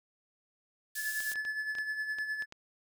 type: tone with tremolo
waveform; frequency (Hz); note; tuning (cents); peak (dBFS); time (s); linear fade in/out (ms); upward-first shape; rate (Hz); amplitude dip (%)
triangle; 1726; A6; -34; -29; 0.95-2.46; 50; sine; 9.7; 55
type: high-pass noise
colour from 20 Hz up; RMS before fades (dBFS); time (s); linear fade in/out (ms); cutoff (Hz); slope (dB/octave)
pink; -41; 0.95-1.34; 5; 6500; 12
type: clicks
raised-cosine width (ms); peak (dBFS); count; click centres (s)
0.2; -29; 9; 1.204 / 1.318 / 1.357 / 1.451 / 1.752 / 1.785 / 2.186 / 2.423 / 2.524
effects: none